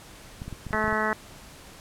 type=clicks; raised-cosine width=5 ms; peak=-23 dBFS; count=9; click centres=0.419 / 0.48 / 0.527 / 0.667 / 0.708 / 0.746 / 0.842 / 0.88 / 0.927 s
type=harmonic tone; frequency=215.9 Hz; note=A3; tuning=33 cents flat; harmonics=1 / 2 / 3 / 4 / 5 / 6 / 7 / 8 / 9; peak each=-32 / -32 / -32 / -32 / -32 / -32 / -32 / -32 / -32 dBFS; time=0.73-1.13 s; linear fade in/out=0 ms
effects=pink hiss -47 dBFS RMS until 1.8 s + low-pass 12000 Hz 12 dB/octave